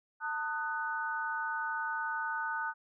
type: chord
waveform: sine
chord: D# diminished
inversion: second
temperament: just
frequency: 896 / 1244.5 / 1493.4 Hz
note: A5 / D#6 / F#6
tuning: +31 / 0 / +16 cents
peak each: -37 / -39 / -35 dBFS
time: 0.2-2.74 s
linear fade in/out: 50 ms
effects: none